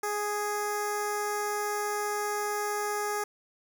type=tone with notch filter; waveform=10% pulse; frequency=415.3 Hz; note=G#4; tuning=in tune; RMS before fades=-31 dBFS; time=0.03-3.24 s; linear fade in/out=5 ms; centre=2900 Hz; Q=0.73; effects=none